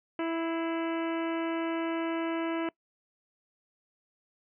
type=harmonic tone with a mistuned harmonic; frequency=329.6 Hz; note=E4; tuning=in tune; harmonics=1 / 2 / 3 / 4 / 5 / 6 / 7 / 8 / 9; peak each=-30 / -36 / -40 / -42 / -44 / -46 / -47 / -48 / -49 dBFS; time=0.19-2.69 s; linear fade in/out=2 ms; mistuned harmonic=6; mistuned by=+48 cents; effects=noise-tail reverb RT60 0.1 s tail -23 dB re dry